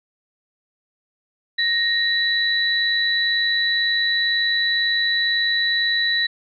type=tone pair together; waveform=sine; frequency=1864.7 / 3951 Hz; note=A#6 / B7; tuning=0 / 0 cents; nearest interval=octave + minor second; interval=1300 cents; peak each=-20 dBFS; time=1.58-6.27 s; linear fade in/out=10 ms; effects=none